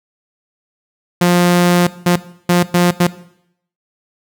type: tone bursts at uneven times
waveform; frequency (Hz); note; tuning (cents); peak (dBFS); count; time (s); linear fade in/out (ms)
sawtooth; 176.2; F3; +16; -5; 5; 1.21-1.87 / 2.06-2.16 / 2.49-2.63 / 2.74-2.91 / 3-3.07; 5
effects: noise-tail reverb RT60 0.7 s tail -17 dB re dry